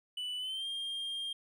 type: tone with pitch glide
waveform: triangle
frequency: 2976 to 3208 Hz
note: F#7 to G7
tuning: +9 to +39 cents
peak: -34 dBFS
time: 0.17-1.33 s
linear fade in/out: 5 ms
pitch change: +130 cents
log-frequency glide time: 0.38-0.67 s
effects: none